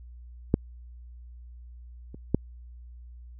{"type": "clicks", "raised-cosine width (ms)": 3, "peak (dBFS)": [-7, -28, -8], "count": 3, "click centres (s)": [0.541, 2.145, 2.346], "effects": ["added 60 Hz sine -43 dBFS peak until 3.39 s"]}